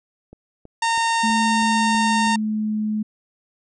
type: click train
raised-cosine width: 2 ms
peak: -28 dBFS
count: 7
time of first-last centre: 0.33-2.272 s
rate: 3.09 Hz
type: harmonic tone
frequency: 917 Hz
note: A#5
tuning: 29 cents flat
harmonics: 1 / 2 / 3 / 4 / 5 / 6 / 7 / 8 / 9 / 10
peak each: -19 / -25 / -29 / -31 / -33 / -35 / -36 / -37 / -38 / -39 dBFS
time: 0.82-2.36 s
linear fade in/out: 5 ms
type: tone with pitch glide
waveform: sine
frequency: 220 to 213.9 Hz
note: A3 to A3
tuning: 0 to -49 cents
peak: -20 dBFS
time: 1.23-3.03 s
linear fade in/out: 10 ms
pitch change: -49 cents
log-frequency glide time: 1.4-2.75 s
effects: none